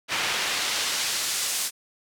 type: noise with band-pass filter sweep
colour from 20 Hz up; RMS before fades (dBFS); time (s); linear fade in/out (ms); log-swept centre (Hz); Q
pink; -27; 0.08-1.71; 50; 2400 to 8300; 0.73
effects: none